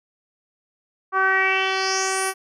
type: tone with low-pass filter sweep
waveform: 10% pulse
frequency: 381.6 Hz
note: G4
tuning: 47 cents flat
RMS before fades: -21 dBFS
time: 1.12-2.34 s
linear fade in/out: 50 ms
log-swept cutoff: 1200 to 12000 Hz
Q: 4.3
effects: none